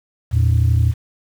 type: tone pair together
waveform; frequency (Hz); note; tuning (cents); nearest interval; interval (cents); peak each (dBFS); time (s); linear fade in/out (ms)
sine; 82.28 / 114.4; E2 / A#2; -3 / -32; tritone; 571; -13; 0.31-0.94; 50
effects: tanh soft clip ceiling -8 dBFS + 7-bit